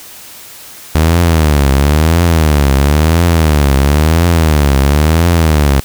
sawtooth tone with vibrato, 76.4 Hz, D#2, 31 cents flat, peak -3 dBFS, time 0.95-5.8 s, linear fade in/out 0 ms, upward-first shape triangle, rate 0.98 Hz, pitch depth 230 cents each way, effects white hiss -33 dBFS RMS until 5.84 s

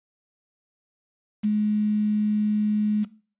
sine tone with quantisation, 210.9 Hz, G#3, 27 cents sharp, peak -19 dBFS, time 1.43-3.05 s, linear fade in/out 20 ms, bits 7, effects noise-tail reverb RT60 0.4 s tail -18 dB re dry + resampled to 8000 Hz

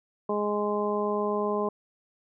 harmonic tone, 207.7 Hz, G#3, in tune, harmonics 1 / 2 / 3 / 4 / 5, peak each -32 / -28 / -32 / -36 / -32 dBFS, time 0.29-1.69 s, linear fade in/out 5 ms, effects none

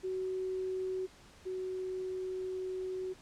sine tone pair in turn, 374.3 / 372.6 Hz, F#4 / F#4, +20 / +12 cents, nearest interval unison, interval 8 cents, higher first, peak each -33 / -35 dBFS, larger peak first, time 0.03-1.07 / 1.45-3.14 s, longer second, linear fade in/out 20 ms, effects pink hiss -58 dBFS RMS until 3.21 s + low-pass 8000 Hz 12 dB/octave

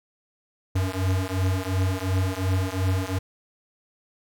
square beating tone pair, 92.5 / 95.3 Hz, F#2 / G2, 0 / -48 cents, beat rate 2.8 Hz, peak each -26 dBFS, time 0.75-3.19 s, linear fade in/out 10 ms, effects none

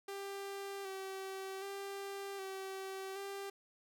sawtooth tone with vibrato, 390 Hz, G4, 9 cents flat, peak -38 dBFS, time 0.08-3.5 s, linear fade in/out 5 ms, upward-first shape square, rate 0.65 Hz, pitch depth 25 cents each way, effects none

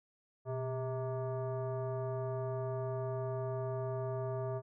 sine tone with frequency modulation, 123 Hz, B2, 7 cents flat, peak -34 dBFS, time 0.45-4.62 s, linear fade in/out 50 ms, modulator 523 Hz, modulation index 1.2, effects none

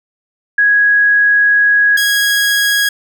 sine / sawtooth tone pair in turn, 1661.2 / 1652.4 Hz, G#6 / G#6, 0 / -9 cents, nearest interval unison, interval 9 cents, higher first, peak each -7 dBFS, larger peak neither, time 0.58-1.97 / 1.97-2.89 s, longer first, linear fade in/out 5 ms, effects none

